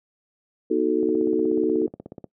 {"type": "chord", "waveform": "sine", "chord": "B dominant seventh", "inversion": "none", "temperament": "equal with one note detuned", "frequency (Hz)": [241.3, 311.1, 370, 440], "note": ["B3", "D#4", "F#4", "A4"], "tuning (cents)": [-40, 0, 0, 0], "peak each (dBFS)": [-28, -23, -23, -23], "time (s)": [0.7, 1.87], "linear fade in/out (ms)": 10}
{"type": "click train", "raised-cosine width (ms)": 2, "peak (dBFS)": -22, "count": 21, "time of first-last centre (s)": [1.03, 2.242], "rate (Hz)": 16.5}
{"effects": ["noise-tail reverb RT60 0.1 s tail -22 dB re dry", "high-pass 150 Hz 12 dB/octave"]}